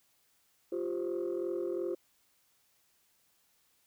sine chord, F suspended second, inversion none, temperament equal, 349.2 / 392 / 523.3 Hz, F4 / G4 / C5, 0 / 0 / 0 cents, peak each -33 / -36 / -38 dBFS, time 0.72-1.95 s, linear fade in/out 5 ms, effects tanh soft clip ceiling -27 dBFS + white hiss -71 dBFS RMS until 3.86 s

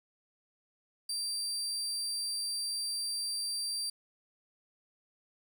30% pulse tone, 4699 Hz, D8, in tune, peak -30 dBFS, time 1.09-3.9 s, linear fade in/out 5 ms, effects 10-bit

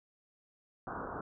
white low-pass noise, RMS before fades -41 dBFS, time 0.87-1.21 s, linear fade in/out 2 ms, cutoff 1500 Hz, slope 96 dB/octave, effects none

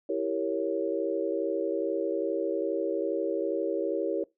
sine chord, E diminished seventh, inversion none, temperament equal with one note detuned, 329.6 / 392 / 464.3 / 554.4 Hz, E4 / G4 / Bb4 / Db5, 0 / 0 / -7 / 0 cents, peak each -32 dBFS, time 0.09-4.24 s, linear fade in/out 5 ms, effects noise-tail reverb RT60 0.2 s tail -22 dB re dry

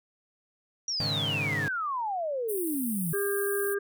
sine exponential sweep, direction down, 5800 to 155.56 Hz, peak -28 dBFS, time 0.88-3.13 s, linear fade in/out 2 ms
sawtooth chord, Ab suspended fourth, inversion none, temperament equal, 103.83 / 138.59 / 155.56 Hz, Ab2 / Db3 / Eb3, 0 / 0 / 0 cents, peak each -31 dBFS, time 1-1.68 s, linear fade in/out 0 ms
pink high-pass noise, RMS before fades -36 dBFS, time 2.48-3.75 s, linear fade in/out 20 ms, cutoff 8800 Hz, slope 96 dB/octave
harmonic tone, 401.6 Hz, G4, 42 cents sharp, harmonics 1 / 3 / 4, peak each -27 / -42 / -34 dBFS, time 3.13-3.79 s, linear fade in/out 10 ms
effects none

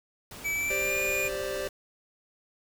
pink noise, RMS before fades -43 dBFS, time 0.31-1.69 s, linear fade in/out 2 ms
square tone with pitch glide, 2300 to 2427 Hz, D7 to D#7, -37 to -44 cents, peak -28 dBFS, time 0.44-1.29 s, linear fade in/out 20 ms, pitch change +93 cents, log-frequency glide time 0.54-1.02 s
square chord, G suspended fourth, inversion none, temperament equal, 392 / 523.3 / 587.3 Hz, G4 / C5 / D5, 0 / 0 / 0 cents, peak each -36 dBFS, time 0.7-1.68 s, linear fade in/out 5 ms
effects none

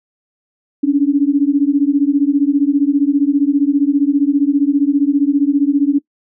sine beating tone pair, 277.2 / 292.2 Hz, C#4 / D4, 0 / -9 cents, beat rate 15 Hz, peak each -13 dBFS, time 0.83-5.99 s, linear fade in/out 10 ms, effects noise-tail reverb RT60 0.1 s tail -21 dB re dry

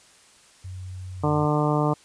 sine tone, 92.6 Hz, F#2, 2 cents sharp, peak -33 dBFS, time 0.64-1.46 s, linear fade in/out 10 ms
harmonic tone, 149.5 Hz, D3, 31 cents sharp, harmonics 1 / 2 / 3 / 4 / 5 / 6 / 7 / 8, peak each -23 / -26 / -28 / -29 / -30 / -31 / -31 / -32 dBFS, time 1.23-1.94 s, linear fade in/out 10 ms
effects white hiss -54 dBFS RMS until 2.04 s + resampled to 22050 Hz

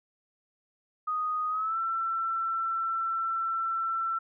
sine tone with pitch glide, 1244.5 to 1341.5 Hz, D#6 to E6, 0 to +30 cents, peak -27 dBFS, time 1.07-4.19 s, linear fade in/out 10 ms, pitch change +130 cents, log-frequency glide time 1.49-1.78 s, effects none

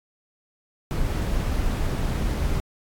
brown noise, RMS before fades -24 dBFS, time 0.91-2.6 s, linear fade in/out 0 ms, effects AAC 64 kbps

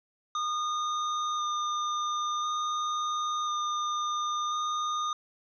square tone with vibrato, 1217 Hz, D#6, 39 cents flat, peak -29 dBFS, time 0.35-5.13 s, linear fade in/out 2 ms, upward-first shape square, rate 0.48 Hz, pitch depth 9 cents each way, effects resampled to 16000 Hz

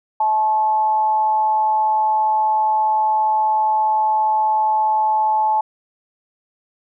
sine tone with amplitude modulation, 865 Hz, A5, 30 cents flat, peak -12 dBFS, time 0.2-5.61 s, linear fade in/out 5 ms, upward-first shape sine, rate 217 Hz, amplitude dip 45%, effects none

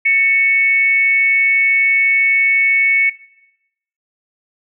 sine tone with frequency modulation, 2217 Hz, C#7, in tune, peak -10 dBFS, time 0.05-3.1 s, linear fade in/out 10 ms, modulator 414 Hz, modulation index 0.27, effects noise-tail reverb RT60 0.9 s tail -20 dB re dry

